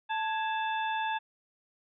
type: harmonic tone with a mistuned harmonic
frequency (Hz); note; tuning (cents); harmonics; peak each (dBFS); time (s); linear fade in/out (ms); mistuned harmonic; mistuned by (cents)
880; A5; 0; 1 / 2 / 3 / 4; -30 / -36 / -40 / -42; 0.09-1.19; 20; 2; -99
effects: none